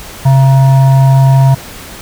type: tone with frequency modulation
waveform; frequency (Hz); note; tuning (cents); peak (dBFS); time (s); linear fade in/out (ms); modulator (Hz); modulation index
sine; 133.9; C3; +40; -3; 0.25-1.55; 10; 810; 0.35
effects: pink hiss -29 dBFS RMS until 2.01 s